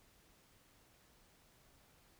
silence, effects pink hiss -68 dBFS RMS until 2.19 s

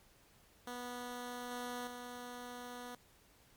10% pulse tone with level steps, 245.1 Hz, B3, 13 cents flat, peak -34 / -32 / -37 dBFS, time 0.67-2.95 s, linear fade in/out 2 ms, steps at 1.51 / 1.87 s, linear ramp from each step 2 ms, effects pink hiss -66 dBFS RMS until 3.56 s + MP3 96 kbps

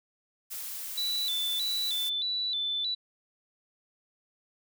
blue noise, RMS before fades -38 dBFS, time 0.5-2.1 s, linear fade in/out 20 ms
sine tone with vibrato, 3729 Hz, A#7, in tune, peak -28 dBFS, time 0.97-2.95 s, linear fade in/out 10 ms, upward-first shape square, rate 1.6 Hz, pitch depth 100 cents each way
effects none

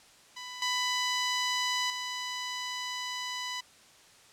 10% pulse tone with level steps, 995 Hz, B5, 13 cents sharp, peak -31 / -19 / -25 dBFS, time 0.36-3.61 s, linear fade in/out 10 ms, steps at 0.62 / 1.9 s, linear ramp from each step 2 ms, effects white hiss -57 dBFS RMS until 4.32 s + low-pass 8000 Hz 12 dB/octave

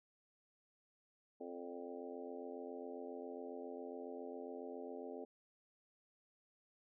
harmonic tone with a mistuned harmonic, 87.31 Hz, F2, in tune, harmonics 3 / 4 / 5 / 6 / 7 / 8 / 9, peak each -51 / -53 / -49 / -57 / -53 / -60 / -57 dBFS, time 1.4-5.25 s, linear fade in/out 10 ms, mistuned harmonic 7, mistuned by -41 cents, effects none

